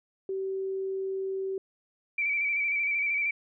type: tone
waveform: sine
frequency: 384.3 Hz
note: G4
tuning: 34 cents flat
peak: -29 dBFS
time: 0.29-1.58 s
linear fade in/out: 2 ms
type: tone with vibrato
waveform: sine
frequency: 2312 Hz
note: D7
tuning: 28 cents flat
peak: -25 dBFS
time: 2.18-3.31 s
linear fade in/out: 5 ms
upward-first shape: square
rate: 13 Hz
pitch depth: 31 cents each way
effects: none